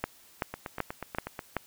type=two click trains; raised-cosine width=0.5 ms; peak=-20 / -13 dBFS; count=8 / 5; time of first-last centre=0.54-1.392 / 0.04-1.567 s; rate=8.22 / 2.62 Hz; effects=white hiss -57 dBFS RMS until 1.66 s